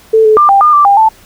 sine tone with pitch steps, 442.6 / 432.3 / 1191 / 791 / 1211 / 1172 / 802 / 881 Hz, A4 / A4 / D6 / G5 / D#6 / D6 / G5 / A5, +10 / -31 / +24 / +15 / -47 / -4 / +39 / +2 cents, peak -3 dBFS, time 0.13-1.09 s, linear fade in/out 10 ms, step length 120 ms, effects pink hiss -41 dBFS RMS until 1.25 s

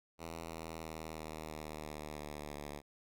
5% pulse tone with pitch steps, 82.41 / 81.04 / 79.69 / 78.37 / 77.07 / 75.79 / 74.53 / 73.29 Hz, E2 / E2 / D#2 / D#2 / D#2 / D#2 / D2 / D2, 0 / -29 / +42 / +13 / -16 / -45 / +26 / -3 cents, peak -32 dBFS, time 0.18-2.82 s, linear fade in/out 50 ms, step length 330 ms, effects none

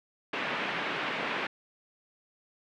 white band-pass noise, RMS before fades -33 dBFS, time 0.33-1.47 s, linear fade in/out 5 ms, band 160 to 2700 Hz, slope 24 dB/octave, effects none

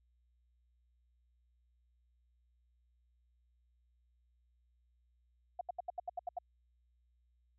sine tone bursts, 709 Hz, F5, 26 cents sharp, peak -35 dBFS, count 9, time 5.59-6.387 s, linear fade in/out 5 ms, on 21 ms, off 76 ms, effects added 60 Hz sine -70 dBFS peak until 7.58 s

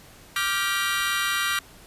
25% pulse chord, G dominant seventh, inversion second, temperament equal with one note detuned, 1174.7 / 1396.9 / 1568 / 1929.3 Hz, D6 / F6 / G6 / B6, 0 / 0 / 0 / -41 cents, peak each -25 dBFS, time 0.36-1.59 s, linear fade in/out 2 ms, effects pink hiss -49 dBFS RMS until 1.86 s + resampled to 32000 Hz

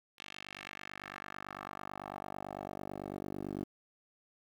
10% pulse tone with band-pass filter sweep, 49 Hz, G1, in tune, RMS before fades -44 dBFS, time 0.18-3.65 s, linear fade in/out 10 ms, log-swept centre 3100 to 330 Hz, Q 1.8, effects 10-bit

